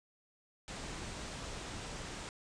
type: low-pass noise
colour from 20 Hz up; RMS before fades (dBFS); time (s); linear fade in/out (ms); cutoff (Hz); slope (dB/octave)
pink; -44; 0.68-2.29; 0; 9100; 48
effects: resampled to 22050 Hz